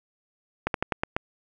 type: slowing click train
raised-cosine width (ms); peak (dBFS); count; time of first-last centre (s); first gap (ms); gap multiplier
0.5; -9; 6; 0.67-1.165; 72; 1.16
effects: none